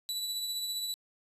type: tone with tremolo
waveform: sawtooth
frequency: 3951 Hz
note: B7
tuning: in tune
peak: -28 dBFS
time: 0.09-0.94 s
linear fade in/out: 0 ms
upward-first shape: triangle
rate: 15 Hz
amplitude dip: 40%
effects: resampled to 32000 Hz